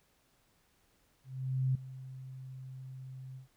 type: tone with ADSR envelope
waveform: sine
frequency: 130.81 Hz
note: C3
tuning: in tune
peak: -26 dBFS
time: 1.24-3.48 s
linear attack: 510 ms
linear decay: 5 ms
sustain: -17 dB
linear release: 120 ms
effects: pink hiss -71 dBFS RMS until 3.56 s